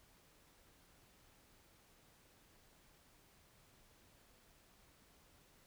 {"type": "silence", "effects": ["pink hiss -68 dBFS RMS until 5.66 s"]}